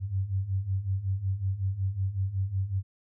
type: beating tone pair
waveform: sine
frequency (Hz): 93 / 98.4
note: F#2 / G2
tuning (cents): +9 / +7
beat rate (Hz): 5.4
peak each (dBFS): -32 / -28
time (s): 0-2.83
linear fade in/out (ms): 50
effects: none